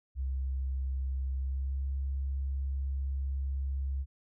sine tone with pitch glide, 66.2 to 67.86 Hz, C2 to C#2, +21 to -36 cents, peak -30 dBFS, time 0.15-4.06 s, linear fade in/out 50 ms, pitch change +43 cents, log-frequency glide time 1.37-1.85 s, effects none

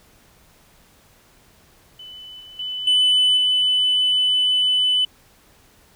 sine tone with level steps, 3002 Hz, F#7, 24 cents sharp, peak -36 / -39 / -25 / -11 / -14 dBFS, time 1.99-5.05 s, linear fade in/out 5 ms, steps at 2.4 / 2.59 / 2.87 / 3.37 s, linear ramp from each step 5 ms, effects tanh soft clip ceiling -12 dBFS + pink hiss -54 dBFS RMS until 5.95 s

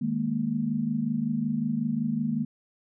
sine chord, D# suspended fourth, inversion none, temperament equal, 155.56 / 207.7 / 233.1 Hz, D#3 / G#3 / A#3, 0 / 0 / 0 cents, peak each -32 / -30 / -27 dBFS, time 0.01-2.45 s, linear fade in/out 10 ms, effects none

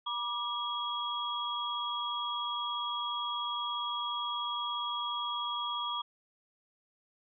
sine tone cluster, 965 / 1182 / 3309 Hz, B5 / D6 / G#7, -40 / +11 / -7 cents, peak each -38 / -36 / -36 dBFS, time 0.06-6.02 s, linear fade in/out 10 ms, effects none

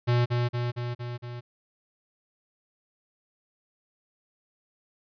square tone with echo, 121 Hz, B2, 35 cents flat, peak -21 dBFS, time 0.07-0.26 s, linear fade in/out 20 ms, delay 230 ms, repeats 5, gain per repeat -3 dB, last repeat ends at 1.41 s, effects resampled to 11025 Hz

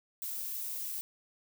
violet noise, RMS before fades -38 dBFS, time 0.22-1.01 s, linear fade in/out 0 ms, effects none

